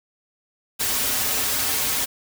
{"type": "noise with comb filter", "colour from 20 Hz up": "white", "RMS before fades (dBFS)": -23, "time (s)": [0.79, 2.06], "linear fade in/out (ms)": 20, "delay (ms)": 5.9, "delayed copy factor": -0.95, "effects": []}